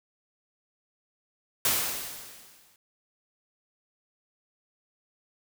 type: noise with exponential decay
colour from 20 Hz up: white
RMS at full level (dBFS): -23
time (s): 1.65-2.76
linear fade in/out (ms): 2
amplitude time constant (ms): 240
effects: none